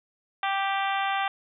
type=harmonic tone; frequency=392 Hz; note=G4; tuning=in tune; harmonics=2 / 3 / 4 / 5 / 6 / 7 / 8 / 9; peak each=-27 / -31 / -33 / -35 / -37 / -38 / -39 / -40 dBFS; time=0.43-1.28 s; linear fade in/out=2 ms; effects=none